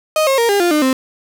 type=tone with pitch steps; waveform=35% pulse; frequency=622.3 / 538.6 / 466.2 / 403.5 / 349.3 / 302.3 / 261.6 Hz; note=D#5 / C#5 / A#4 / G#4 / F4 / D#4 / C4; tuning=0 / -50 / 0 / -50 / 0 / -50 / 0 cents; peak=-10 dBFS; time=0.16-0.93 s; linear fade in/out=2 ms; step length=110 ms; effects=none